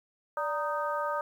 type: harmonic tone with a mistuned harmonic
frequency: 310 Hz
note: D#4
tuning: 6 cents flat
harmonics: 2 / 3 / 4 / 5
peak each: -33 / -34 / -33 / -39 dBFS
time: 0.37-1.21 s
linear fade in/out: 2 ms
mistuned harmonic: 2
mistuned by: -100 cents
effects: 10-bit